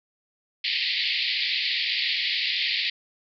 white band-pass noise, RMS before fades -26 dBFS, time 0.64-2.9 s, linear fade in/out 5 ms, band 1900 to 4700 Hz, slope 96 dB/octave, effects none

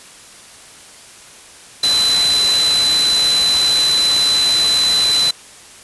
sine tone in noise, 4018 Hz, B7, 29 cents sharp, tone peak -12 dBFS, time 1.83-5.31 s, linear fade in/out 5 ms, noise white, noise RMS -20 dBFS, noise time 1.83-5.31 s, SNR +5 dB, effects white hiss -40 dBFS RMS until 5.83 s + resampled to 24000 Hz

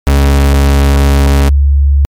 40% pulse / sine tone pair in turn, 69.7 / 70.31 Hz, C#2 / C#2, +10 / +25 cents, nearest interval unison, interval 15 cents, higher second, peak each -4 dBFS, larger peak neither, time 0.07-1.49 / 1.49-2.05 s, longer first, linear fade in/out 0 ms, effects MP3 96 kbps

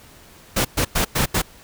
pink noise bursts at uneven times, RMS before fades -19 dBFS, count 5, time 0.56-0.65 / 0.77-0.85 / 0.95-1.05 / 1.15-1.26 / 1.34-1.42 s, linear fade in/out 10 ms, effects pink hiss -47 dBFS RMS until 1.63 s

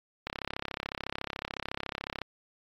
click train, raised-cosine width 0.3 ms, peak -17 dBFS, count 67, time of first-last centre 0.27-2.217 s, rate 33.9 Hz, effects AAC 32 kbps

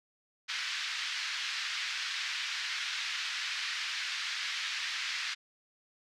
pink band-pass noise, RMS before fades -36 dBFS, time 0.48-5.35 s, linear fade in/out 20 ms, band 1600 to 5200 Hz, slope 24 dB/octave, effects none

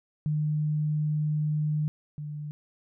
sine tone pair in turn, 151.6 / 149.08 Hz, D#3 / D3, -45 / +26 cents, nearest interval unison, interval 29 cents, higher first, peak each -24 / -33 dBFS, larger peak first, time 0.26-1.88 / 2.18-2.51 s, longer first, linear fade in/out 0 ms, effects none

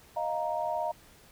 sine chord, Eb suspended second, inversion none, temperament just, 622.3 / 700 / 933.4 Hz, Eb5 / F5 / Bb5, 0 / +4 / +2 cents, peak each -33 dBFS, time 0.16-0.92 s, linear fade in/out 10 ms, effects pink hiss -57 dBFS RMS until 1.31 s

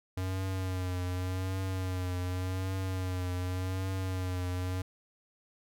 square tone with vibrato, 92.5 Hz, F#2, in tune, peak -32 dBFS, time 0.17-4.82 s, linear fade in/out 5 ms, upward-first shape triangle, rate 0.87 Hz, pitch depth 51 cents each way, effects none

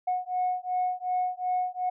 sine beating tone pair, 729 / 731.7 Hz, F#5 / F#5, -26 / -20 cents, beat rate 2.7 Hz, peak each -28 dBFS, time 0.07-1.9 s, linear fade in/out 10 ms, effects tanh soft clip ceiling -20 dBFS

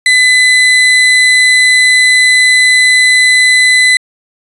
35% pulse tone, 2009 Hz, B6, 29 cents sharp, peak -3 dBFS, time 0.06-3.97 s, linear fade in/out 2 ms, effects resampled to 24000 Hz

